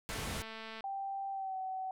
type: low-pass noise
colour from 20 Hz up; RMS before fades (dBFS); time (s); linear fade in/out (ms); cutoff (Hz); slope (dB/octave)
pink; -40; 0.09-0.42; 0; 12000; 24
type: click train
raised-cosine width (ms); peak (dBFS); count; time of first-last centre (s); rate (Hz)
0.3; -30; 158; 0.1-0.807; 222
type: tone with pitch glide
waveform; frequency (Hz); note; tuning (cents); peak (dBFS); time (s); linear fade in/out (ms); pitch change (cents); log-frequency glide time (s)
sine; 784 to 756.4; G5 to F#5; 0 to +38; -36; 0.84-1.91; 2; -62; 1.31-1.57
effects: none